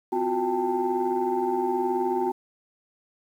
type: tone cluster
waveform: sine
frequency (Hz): 254.1 / 347.2 / 366.2 / 796 / 890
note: B3 / F4 / F#4 / G5 / A5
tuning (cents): +49 / -10 / -18 / +26 / +20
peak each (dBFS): -32 / -33 / -25 / -29 / -29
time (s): 0.12-2.32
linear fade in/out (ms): 10
effects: tanh soft clip ceiling -14 dBFS + 9-bit